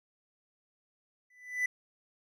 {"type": "tone with exponential growth", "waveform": "triangle", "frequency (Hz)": 1992, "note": "B6", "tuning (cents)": 14, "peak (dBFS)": -23, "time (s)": [1.3, 1.66], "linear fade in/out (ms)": 5, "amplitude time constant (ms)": 78, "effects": []}